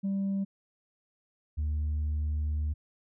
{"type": "tone pair in turn", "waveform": "sine", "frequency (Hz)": [196, 75.66], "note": ["G3", "D#2"], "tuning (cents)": [0, -48], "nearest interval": "octave + major third", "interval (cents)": 1648, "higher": "first", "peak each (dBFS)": -25, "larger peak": "neither", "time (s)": [[0.03, 0.45], [1.57, 2.74]], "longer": "second", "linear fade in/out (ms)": 20, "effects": ["tanh soft clip ceiling -26 dBFS"]}